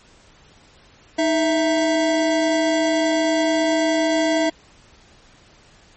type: tone pair together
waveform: square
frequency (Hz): 312.8 / 659.3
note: D#4 / E5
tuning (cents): +9 / 0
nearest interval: octave + minor second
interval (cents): 1291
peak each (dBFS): -20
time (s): 1.18-4.5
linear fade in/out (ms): 10
effects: pink hiss -51 dBFS RMS until 5.96 s + MP3 32 kbps